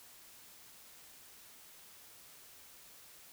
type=silence; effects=white hiss -57 dBFS RMS until 3.32 s